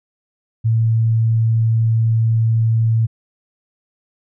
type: tone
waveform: sine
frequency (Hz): 113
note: A2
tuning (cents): +47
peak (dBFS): -12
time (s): 0.64-3.07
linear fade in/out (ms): 20
effects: none